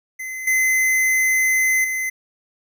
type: tone with level steps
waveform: square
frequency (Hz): 2048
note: C7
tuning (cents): -38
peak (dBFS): -28 / -16 / -22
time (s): 0.19-2.1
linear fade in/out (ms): 10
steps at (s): 0.47 / 1.84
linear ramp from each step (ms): 5
effects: none